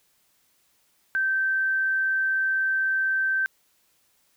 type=tone; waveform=sine; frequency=1554 Hz; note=G6; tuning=16 cents flat; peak=-21 dBFS; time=1.15-3.46 s; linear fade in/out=0 ms; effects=white hiss -66 dBFS RMS until 4.36 s